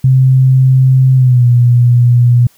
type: tone with pitch glide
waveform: sine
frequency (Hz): 130.81 to 121.35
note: C3 to B2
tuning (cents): 0 to -30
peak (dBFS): -4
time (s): 0.04-2.47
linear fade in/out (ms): 5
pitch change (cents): -130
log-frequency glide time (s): 1.15-1.45
effects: white hiss -49 dBFS RMS until 2.57 s

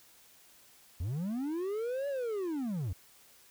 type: linear two-way sweep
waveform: triangle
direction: up then down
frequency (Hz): 75 to 575 to 77.6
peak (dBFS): -30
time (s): 1-2.93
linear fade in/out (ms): 5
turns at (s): 2.08
effects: white hiss -60 dBFS RMS until 3.5 s

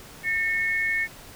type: tone pair together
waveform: sine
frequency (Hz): 1809 / 2195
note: A6 / C#7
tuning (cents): +48 / -18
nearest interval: minor third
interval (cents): 334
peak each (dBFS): -25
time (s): 0.23-1.08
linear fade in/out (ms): 50
effects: pink hiss -45 dBFS RMS until 1.35 s

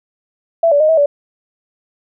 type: tone with pitch steps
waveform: sine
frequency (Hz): 666 / 576 / 619 / 645 / 576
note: E5 / D5 / D#5 / E5 / D5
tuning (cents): +18 / -34 / -9 / -38 / -34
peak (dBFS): -8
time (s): 0.63-1.06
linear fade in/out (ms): 5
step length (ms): 86
effects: none

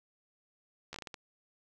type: slowing click train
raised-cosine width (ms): 0.2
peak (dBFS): -25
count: 7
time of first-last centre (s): 0.93-1.142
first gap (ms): 13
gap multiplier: 1.4
effects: none

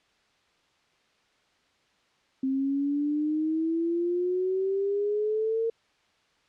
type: exponential sweep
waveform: sine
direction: up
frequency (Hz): 263.4 to 459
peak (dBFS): -24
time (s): 2.43-5.7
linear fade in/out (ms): 5
effects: white hiss -66 dBFS RMS until 6.48 s + low-pass 4000 Hz 12 dB/octave

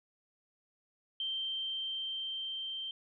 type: tone with level ramp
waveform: sine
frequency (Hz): 3136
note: G7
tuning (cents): 0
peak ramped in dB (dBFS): -33 to -37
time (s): 1.2-2.91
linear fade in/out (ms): 2
effects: none

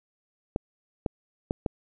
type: clicks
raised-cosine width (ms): 2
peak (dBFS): -13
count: 4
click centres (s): 0.561 / 1.062 / 1.509 / 1.662
effects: none

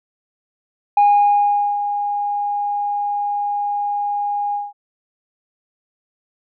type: tone with ADSR envelope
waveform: sine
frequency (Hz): 819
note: G#5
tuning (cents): -24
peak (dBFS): -7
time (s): 0.97-4.73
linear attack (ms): 4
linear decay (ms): 800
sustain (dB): -11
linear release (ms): 190
effects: tanh soft clip ceiling -7 dBFS

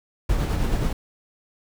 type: noise with tremolo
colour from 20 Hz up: brown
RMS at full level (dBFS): -21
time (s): 0.29-0.93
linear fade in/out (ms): 5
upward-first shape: sine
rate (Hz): 9.4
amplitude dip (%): 35
effects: none

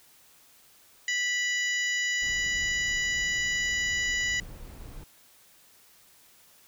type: harmonic tone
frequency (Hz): 983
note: B5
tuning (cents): -8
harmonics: 2 / 3 / 4 / 5 / 6 / 7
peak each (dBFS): -27 / -34 / -41 / -42 / -41 / -35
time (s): 1.08-4.4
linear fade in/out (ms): 2
type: noise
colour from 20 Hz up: brown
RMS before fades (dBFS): -43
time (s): 2.22-5.04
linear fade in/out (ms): 5
effects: white hiss -58 dBFS RMS until 6.67 s

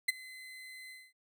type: tone with ADSR envelope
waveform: 35% pulse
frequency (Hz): 2042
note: C7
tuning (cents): -43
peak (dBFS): -22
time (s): 0.08-1.13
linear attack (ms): 9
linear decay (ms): 20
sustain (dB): -23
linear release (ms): 230
effects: none

